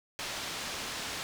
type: low-pass noise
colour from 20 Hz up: white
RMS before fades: -38 dBFS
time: 0.19-1.23 s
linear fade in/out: 0 ms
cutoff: 5100 Hz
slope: 12 dB/octave
effects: none